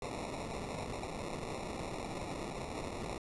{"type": "noise with sample-and-hold", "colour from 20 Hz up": "blue", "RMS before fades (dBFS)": -41, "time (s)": [0.02, 3.18], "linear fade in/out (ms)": 2, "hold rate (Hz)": 1575, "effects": ["resampled to 24000 Hz"]}